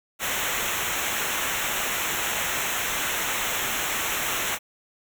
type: noise with comb filter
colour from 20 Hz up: pink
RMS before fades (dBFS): -27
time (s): 0.19-4.59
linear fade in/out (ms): 50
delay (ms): 0.21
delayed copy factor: -0.85
effects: none